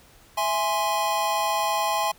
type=chord; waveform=square; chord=E augmented; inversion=none; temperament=equal; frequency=659.3 / 830.6 / 1046.5 Hz; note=E5 / G#5 / B#5; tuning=0 / 0 / 0 cents; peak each=-30 / -26 / -27 dBFS; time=0.37-2.12 s; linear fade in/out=10 ms; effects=pink hiss -54 dBFS RMS until 2.18 s